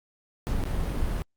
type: noise with dropouts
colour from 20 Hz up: brown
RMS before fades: -27 dBFS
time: 0.47-1.22 s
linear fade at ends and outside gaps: 0 ms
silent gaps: 0.638-0.654 s
effects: Opus 48 kbps